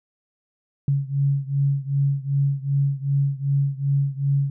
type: beating tone pair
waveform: sine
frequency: 138.59 / 141.19 Hz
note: C#3 / C#3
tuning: 0 / +32 cents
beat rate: 2.6 Hz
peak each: -21 / -23 dBFS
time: 0.88-4.5 s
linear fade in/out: 2 ms
effects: none